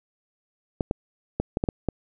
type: clicks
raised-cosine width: 2 ms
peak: -10 dBFS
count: 7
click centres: 0.808 / 0.911 / 1.4 / 1.571 / 1.639 / 1.688 / 1.887 s
effects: none